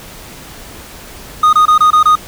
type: tone bursts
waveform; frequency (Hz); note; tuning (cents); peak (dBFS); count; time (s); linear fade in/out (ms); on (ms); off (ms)
triangle; 1238; D#6; -9; -3; 6; 1.43-2.155; 5; 100; 25
effects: pink hiss -33 dBFS RMS until 2.27 s